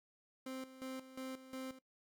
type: tone with tremolo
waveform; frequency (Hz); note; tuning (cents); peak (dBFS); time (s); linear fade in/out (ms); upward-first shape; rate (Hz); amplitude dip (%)
30% pulse; 261.6; C4; 0; -40; 0.46-1.79; 5; square; 2.8; 75
effects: noise-tail reverb RT60 0.1 s tail -19 dB re dry